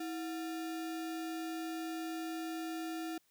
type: tone with sample-and-hold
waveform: sine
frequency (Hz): 324.3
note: E4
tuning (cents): -28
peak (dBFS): -37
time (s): 0-3.18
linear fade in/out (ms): 5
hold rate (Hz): 1050
effects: white hiss -73 dBFS RMS until 3.3 s